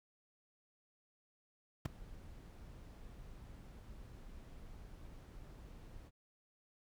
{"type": "noise with ADSR envelope", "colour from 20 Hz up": "brown", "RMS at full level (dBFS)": -30, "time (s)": [1.85, 6.11], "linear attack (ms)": 7, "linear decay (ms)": 8, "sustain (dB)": -23, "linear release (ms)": 42, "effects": []}